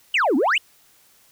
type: exponential two-way sweep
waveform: sine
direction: down then up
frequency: 3133 to 238.8 to 3133 Hz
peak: -14 dBFS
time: 0.14-0.58 s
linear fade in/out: 5 ms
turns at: 0.36 s
effects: tanh soft clip ceiling -14 dBFS + white hiss -56 dBFS RMS until 1.31 s